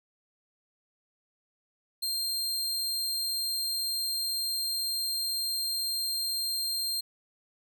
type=tone; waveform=sawtooth; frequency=4186 Hz; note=C8; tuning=in tune; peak=-26 dBFS; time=2.02-7.01 s; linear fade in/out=10 ms; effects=none